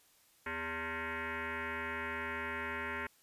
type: tone with frequency modulation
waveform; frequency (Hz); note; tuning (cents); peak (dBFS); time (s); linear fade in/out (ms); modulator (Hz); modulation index
sine; 248.2; B3; +9; -36; 0.46-3.07; 5; 327; 6.4
effects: white hiss -67 dBFS RMS until 3.22 s + resampled to 32000 Hz